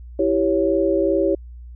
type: chord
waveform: sine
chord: C# diminished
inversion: first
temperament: equal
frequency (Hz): 329.6 / 392 / 554.4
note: E4 / G4 / C#5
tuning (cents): 0 / 0 / 0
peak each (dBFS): -20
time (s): 0.19-1.35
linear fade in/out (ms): 5
effects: added 60 Hz sine -35 dBFS peak until 1.75 s